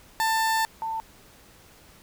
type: tone pair in turn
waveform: 30% pulse / sine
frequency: 890 / 893.6 Hz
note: A5 / A5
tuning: +20 / +27 cents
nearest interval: unison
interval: 7 cents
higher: second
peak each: -19 / -27 dBFS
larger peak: first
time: 0.2-0.65 / 0.82-1 s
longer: first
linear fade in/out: 0 ms
effects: pink hiss -53 dBFS RMS until 2.02 s